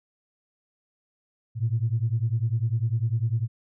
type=beating tone pair; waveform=sine; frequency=110 / 120 Hz; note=A2 / B2; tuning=0 / -49 cents; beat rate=10 Hz; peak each=-24 / -25 dBFS; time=1.55-3.48 s; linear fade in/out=50 ms; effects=tanh soft clip ceiling -15 dBFS